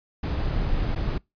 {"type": "noise with dropouts", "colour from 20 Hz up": "brown", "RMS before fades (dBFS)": -25, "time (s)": [0.23, 1.18], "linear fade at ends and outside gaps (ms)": 5, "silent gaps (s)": [0.95, 0.959], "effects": ["noise-tail reverb RT60 0.2 s tail -25 dB re dry", "resampled to 11025 Hz"]}